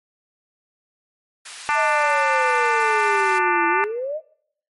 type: high-pass noise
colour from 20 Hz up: pink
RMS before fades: -37 dBFS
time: 1.45-3.39 s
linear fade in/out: 10 ms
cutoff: 1600 Hz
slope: 12 dB/octave
type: harmonic tone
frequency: 295.9 Hz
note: D4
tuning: 13 cents sharp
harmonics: 3 / 4 / 5 / 6 / 7 / 8 / 9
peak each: -21 / -23 / -25 / -27 / -28 / -29 / -30 dBFS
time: 1.69-3.84 s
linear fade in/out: 0 ms
type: exponential two-way sweep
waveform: sine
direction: down then up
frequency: 649 to 334.4 to 649 Hz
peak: -23 dBFS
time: 1.74-4.21 s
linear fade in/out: 50 ms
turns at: 3.68 s
effects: noise-tail reverb RT60 0.6 s tail -20 dB re dry + MP3 48 kbps